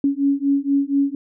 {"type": "beating tone pair", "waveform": "sine", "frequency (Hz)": [277.2, 281.4], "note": ["C#4", "C#4"], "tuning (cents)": [0, 26], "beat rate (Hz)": 4.2, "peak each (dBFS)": -19, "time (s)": [0.04, 1.15], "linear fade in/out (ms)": 2, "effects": []}